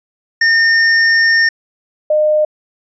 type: tone pair in turn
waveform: square / sine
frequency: 1822 / 609.8 Hz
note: A#6 / D#5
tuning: -40 / -35 cents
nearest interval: octave + perfect fifth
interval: 1895 cents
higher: first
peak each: -9 dBFS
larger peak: neither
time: 0.41-1.49 / 2.1-2.45 s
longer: first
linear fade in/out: 5 ms
effects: resampled to 16000 Hz